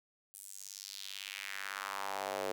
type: tone with high-pass filter sweep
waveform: square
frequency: 49 Hz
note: G1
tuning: in tune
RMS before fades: -42 dBFS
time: 0.34-2.52 s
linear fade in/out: 0 ms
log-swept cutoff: 10000 to 470 Hz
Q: 2.3
effects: none